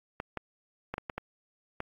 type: clicks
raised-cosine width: 0.5 ms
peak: -19 dBFS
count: 7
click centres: 0.201 / 0.373 / 0.94 / 0.981 / 1.098 / 1.18 / 1.804 s
effects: AAC 32 kbps